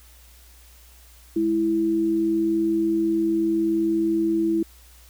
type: tone pair together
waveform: sine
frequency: 208.9 / 329.6 Hz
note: G#3 / E4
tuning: +10 / 0 cents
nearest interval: minor sixth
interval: 790 cents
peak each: -29 / -19 dBFS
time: 1.36-4.63 s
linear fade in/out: 5 ms
effects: added 60 Hz sine -49 dBFS peak until 5.09 s + white hiss -53 dBFS RMS until 5.09 s